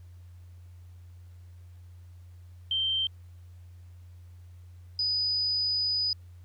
sine tone pair in turn, 3134 / 4975 Hz, G7 / D#8, -1 / -1 cents, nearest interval minor sixth, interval 800 cents, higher second, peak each -25 dBFS, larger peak neither, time 2.71-3.07 / 4.99-6.13 s, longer second, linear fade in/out 2 ms, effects added 88 Hz sine -46 dBFS peak until 6.44 s + pink hiss -68 dBFS RMS until 6.44 s

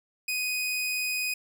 sawtooth tone, 2496 Hz, D#7, 5 cents sharp, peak -24 dBFS, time 0.28-1.34 s, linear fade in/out 5 ms, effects none

